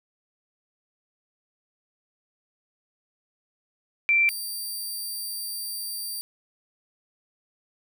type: tone pair in turn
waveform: sine / 10% pulse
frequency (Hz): 2349 / 4698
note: D7 / D8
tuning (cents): 0 / 0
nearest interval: octave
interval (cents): 1200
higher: second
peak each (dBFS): -17 / -24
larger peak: first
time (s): 4.09-4.29 / 4.29-6.21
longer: second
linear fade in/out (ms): 0
effects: none